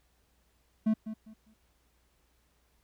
triangle tone with echo, 218.4 Hz, A3, 13 cents flat, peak -21 dBFS, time 0.86-0.94 s, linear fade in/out 10 ms, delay 200 ms, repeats 3, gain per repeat -12 dB, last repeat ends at 1.54 s, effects added 60 Hz sine -70 dBFS peak until 2.83 s + pink hiss -72 dBFS RMS until 2.83 s

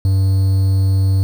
triangle tone with quantisation, 96.1 Hz, G2, 34 cents flat, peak -9 dBFS, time 0.05-1.23 s, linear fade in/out 0 ms, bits 6, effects none

